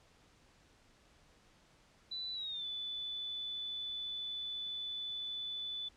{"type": "tone with pitch glide", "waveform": "sine", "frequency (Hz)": [3981, 3486], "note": ["B7", "A7"], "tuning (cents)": [13, -17], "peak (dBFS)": -38, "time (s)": [2.11, 5.89], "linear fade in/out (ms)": 10, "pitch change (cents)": -230, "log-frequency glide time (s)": [2.33, 2.66], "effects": ["pink hiss -66 dBFS RMS until 5.96 s", "low-pass 7000 Hz 12 dB/octave"]}